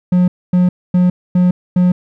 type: tone bursts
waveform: triangle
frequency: 179.9 Hz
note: F#3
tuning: 48 cents flat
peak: -6 dBFS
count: 5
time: 0.12-1.92 s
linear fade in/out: 5 ms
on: 160 ms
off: 250 ms
effects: none